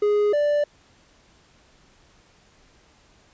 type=tone pair in turn; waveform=triangle; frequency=415.3 / 587.1 Hz; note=G#4 / D5; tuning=0 / -1 cents; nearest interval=tritone; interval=599 cents; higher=second; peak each=-15 / -16 dBFS; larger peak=first; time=0.02-0.33 / 0.33-0.64 s; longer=neither; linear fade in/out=5 ms; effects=pink hiss -57 dBFS RMS until 3.33 s + resampled to 16000 Hz